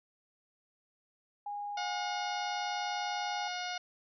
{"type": "tone", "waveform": "sine", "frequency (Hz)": 820, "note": "G#5", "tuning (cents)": -22, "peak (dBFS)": -36, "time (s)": [1.46, 3.48], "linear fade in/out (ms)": 5}
{"type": "harmonic tone", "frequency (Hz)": 720, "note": "F#5", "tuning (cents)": -47, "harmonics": [1, 2, 3, 4, 5, 6, 7, 8], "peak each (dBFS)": [-39, -42, -44, -45, -46, -47, -47, -48], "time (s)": [1.77, 3.78], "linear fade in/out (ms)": 5}
{"effects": []}